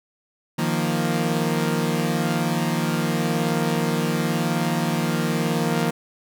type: chord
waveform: sawtooth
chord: Eb suspended second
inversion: none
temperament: equal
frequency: 155.56 / 174.61 / 233.1 Hz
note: Eb3 / F3 / Bb3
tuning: 0 / 0 / 0 cents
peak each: -21 dBFS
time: 0.58-5.91 s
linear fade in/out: 10 ms
effects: none